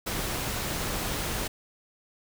pink noise, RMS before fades -31 dBFS, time 0.06-1.48 s, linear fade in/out 10 ms, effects none

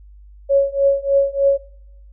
sine tone with tremolo, 554.4 Hz, C#5, in tune, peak -9 dBFS, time 0.49-1.58 s, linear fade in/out 20 ms, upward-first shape triangle, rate 3.3 Hz, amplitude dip 95%, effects noise-tail reverb RT60 0.9 s tail -22 dB re dry + added 50 Hz sine -40 dBFS peak until 2.12 s

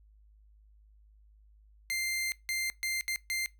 sawtooth tone bursts at uneven times, 2093 Hz, C7, in tune, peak -27 dBFS, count 5, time 1.9-2.32 / 2.49-2.7 / 2.83-3.01 / 3.08-3.16 / 3.3-3.46 s, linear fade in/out 0 ms, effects noise-tail reverb RT60 0.2 s tail -21 dB re dry + added 52 Hz sine -57 dBFS peak until 3.59 s

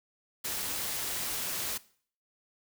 white noise with amplitude modulation, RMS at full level -32 dBFS, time 0.44-1.78 s, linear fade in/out 10 ms, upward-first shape sine, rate 238 Hz, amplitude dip 50%, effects noise-tail reverb RT60 0.5 s tail -19 dB re dry

